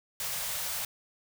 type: band-stop noise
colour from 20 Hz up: white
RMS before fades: -34 dBFS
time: 0.2-0.85 s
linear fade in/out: 2 ms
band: 180 to 480 Hz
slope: 48 dB/octave
effects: none